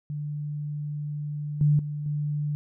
sine tone with level steps, 147.9 Hz, D3, 13 cents sharp, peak -29 / -17 / -29 / -25 dBFS, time 0.1-2.55 s, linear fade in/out 0 ms, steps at 1.61 / 1.79 / 2.06 s, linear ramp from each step 2 ms, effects none

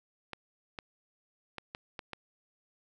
clicks, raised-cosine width 0.3 ms, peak -23 dBFS, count 6, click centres 0.333 / 0.788 / 1.583 / 1.749 / 1.992 / 2.133 s, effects none

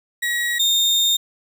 35% pulse tone pair in turn, 1910 / 3655 Hz, A#6 / A#7, +42 / -35 cents, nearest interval major seventh, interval 1123 cents, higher second, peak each -18 / -13 dBFS, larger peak second, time 0.22-0.59 / 0.59-1.17 s, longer second, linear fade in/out 10 ms, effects none

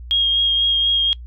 sine tone with vibrato, 3252 Hz, G#7, 37 cents flat, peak -14 dBFS, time 0.11-1.13 s, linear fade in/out 0 ms, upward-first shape triangle, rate 4.1 Hz, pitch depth 15 cents each way, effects noise-tail reverb RT60 0.1 s tail -22 dB re dry + added 60 Hz sine -32 dBFS peak until 1.26 s

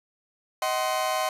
40% pulse chord, C diminished, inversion first, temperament just, 627.9 / 753.5 / 1046.5 Hz, Eb5 / Gb5 / C6, +16 / +31 / 0 cents, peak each -28 dBFS, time 0.62-1.29 s, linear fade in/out 2 ms, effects resampled to 32000 Hz + 9-bit

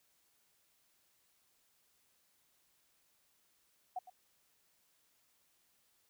sine tone with echo, 740 Hz, F#5, in tune, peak -36 dBFS, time 3.96-3.99 s, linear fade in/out 5 ms, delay 110 ms, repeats 1, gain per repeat -14 dB, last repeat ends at 4.1 s, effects white hiss -74 dBFS RMS until 6.09 s

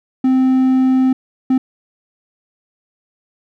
triangle tone bursts at uneven times, 260 Hz, C4, 11 cents flat, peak -8 dBFS, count 2, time 0.24-1.13 / 1.5-1.58 s, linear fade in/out 5 ms, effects none

